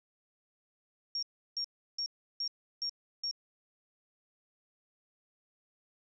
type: tone bursts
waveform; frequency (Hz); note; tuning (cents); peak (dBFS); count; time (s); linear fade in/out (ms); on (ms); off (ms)
sine; 5550; F8; -12; -32; 6; 1.15-3.312; 2; 77; 340
effects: none